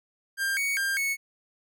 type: tone with pitch steps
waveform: 45% pulse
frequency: 1594 / 2234 / 1596 / 2209 Hz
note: G6 / C#7 / G6 / C#7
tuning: +28 / +13 / +31 / -7 cents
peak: -25 dBFS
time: 0.37-1.17 s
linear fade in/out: 50 ms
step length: 200 ms
effects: none